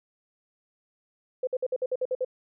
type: tone bursts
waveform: sine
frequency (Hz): 510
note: C5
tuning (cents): -44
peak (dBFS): -24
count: 9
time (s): 1.43-2.248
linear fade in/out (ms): 5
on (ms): 42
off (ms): 55
effects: none